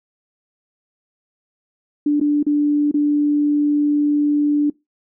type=tone with dropouts; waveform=sine; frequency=293.5 Hz; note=D4; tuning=1 cent flat; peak=-13 dBFS; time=2.06-4.7 s; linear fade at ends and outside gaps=5 ms; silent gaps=2.2-2.211 / 2.429-2.465 / 2.914-2.941 s; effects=noise-tail reverb RT60 0.2 s tail -23 dB re dry